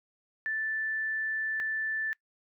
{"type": "tone pair in turn", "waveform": "sine", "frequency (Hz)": [1760, 1760], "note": ["A6", "A6"], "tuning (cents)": [0, 0], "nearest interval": "unison", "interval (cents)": 0, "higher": "neither", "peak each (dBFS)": [-29, -29], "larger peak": "neither", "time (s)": [[0.46, 1.6], [1.6, 2.13]], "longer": "first", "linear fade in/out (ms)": 0, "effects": ["noise-tail reverb RT60 0.1 s tail -23 dB re dry"]}